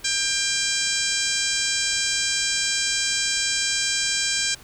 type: harmonic tone with a mistuned harmonic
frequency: 796 Hz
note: G5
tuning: 26 cents sharp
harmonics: 2 / 3 / 4 / 5 / 6 / 7 / 8 / 9 / 10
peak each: -30 / -30 / -30 / -30 / -30 / -30 / -30 / -30 / -30 dBFS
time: 0.04-4.55 s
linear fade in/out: 10 ms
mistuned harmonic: 7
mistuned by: -33 cents
effects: pink hiss -47 dBFS RMS until 4.63 s